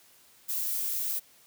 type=noise; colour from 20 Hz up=violet; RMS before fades=-31 dBFS; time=0.48-1.2 s; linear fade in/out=20 ms; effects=white hiss -59 dBFS RMS until 1.46 s + high-pass 60 Hz 12 dB/octave